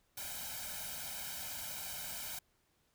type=noise with comb filter; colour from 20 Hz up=white; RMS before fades=-43 dBFS; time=0.17-2.39 s; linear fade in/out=5 ms; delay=1.3 ms; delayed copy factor=+0.95; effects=pink hiss -75 dBFS RMS until 2.94 s